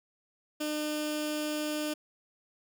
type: tone with notch filter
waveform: 15% pulse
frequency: 302.2 Hz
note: D4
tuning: 50 cents sharp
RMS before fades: -33 dBFS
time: 0.6-1.94 s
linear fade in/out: 10 ms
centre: 1000 Hz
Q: 1
effects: none